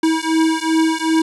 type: beating tone pair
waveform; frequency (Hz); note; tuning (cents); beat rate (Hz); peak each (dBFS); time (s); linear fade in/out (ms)
square; 320.2 / 322.8; D#4 / E4; +50 / -36; 2.6; -18; 0.03-1.22; 5
effects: resampled to 24000 Hz + 8-bit